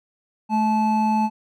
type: tone pair together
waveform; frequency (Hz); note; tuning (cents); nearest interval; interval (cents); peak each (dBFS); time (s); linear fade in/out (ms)
triangle; 216.8 / 867; A3 / A5; -25 / -26; 2 octaves; 2399; -18; 0.49-1.3; 50
effects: none